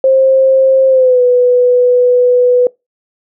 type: tone with pitch glide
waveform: sine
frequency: 530 to 494.5 Hz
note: C5 to B4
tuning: +22 to +2 cents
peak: -5 dBFS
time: 0.04-2.67 s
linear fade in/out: 2 ms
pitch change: -120 cents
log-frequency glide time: 0.88-1.22 s
effects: noise-tail reverb RT60 0.2 s tail -23 dB re dry